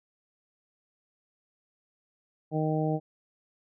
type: harmonic tone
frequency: 155.56 Hz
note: D#3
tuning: in tune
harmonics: 1 / 2 / 3 / 4 / 5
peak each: -28 / -31 / -33 / -34 / -35 dBFS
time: 2.51-3 s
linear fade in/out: 50 ms
effects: none